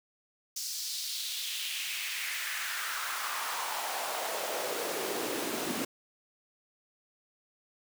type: noise with high-pass filter sweep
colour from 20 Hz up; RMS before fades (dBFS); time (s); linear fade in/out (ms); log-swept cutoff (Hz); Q
pink; -35; 0.56-5.85; 5; 5600 to 250; 2.4
effects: none